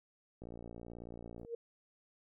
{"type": "click train", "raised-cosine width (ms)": 2, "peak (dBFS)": -35, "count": 61, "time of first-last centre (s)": [0.42, 1.449], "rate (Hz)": 58.3}
{"type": "tone with exponential growth", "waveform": "sine", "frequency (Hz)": 466.2, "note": "A#4", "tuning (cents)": 0, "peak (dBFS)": -34, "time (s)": [1.39, 1.55], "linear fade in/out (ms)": 5, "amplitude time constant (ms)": 34}
{"effects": []}